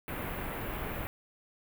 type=band-stop noise; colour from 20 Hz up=pink; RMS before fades=-37 dBFS; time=0.08-1.07 s; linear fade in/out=0 ms; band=2600 to 13000 Hz; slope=24 dB/octave; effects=none